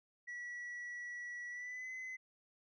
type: tone with pitch glide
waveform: sine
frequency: 1940 to 2034 Hz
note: B6 to C7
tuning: -31 to -50 cents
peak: -40 dBFS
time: 0.27-2.17 s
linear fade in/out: 20 ms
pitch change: +81 cents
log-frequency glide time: 1.49-1.9 s
effects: tanh soft clip ceiling -42 dBFS